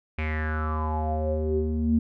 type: tone with low-pass filter sweep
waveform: square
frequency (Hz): 77.78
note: D#2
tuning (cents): 0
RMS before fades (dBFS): -26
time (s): 0.18-1.99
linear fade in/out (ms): 5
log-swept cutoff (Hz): 2400 to 220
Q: 7.9
effects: none